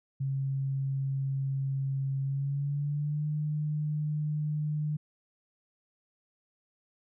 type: tone with pitch glide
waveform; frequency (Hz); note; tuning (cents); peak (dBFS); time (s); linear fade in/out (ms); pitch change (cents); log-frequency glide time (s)
sine; 136 to 150.9; C#3 to D3; -33 to +47; -28; 0.2-4.97; 10; +180; 2.21-3.27
effects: none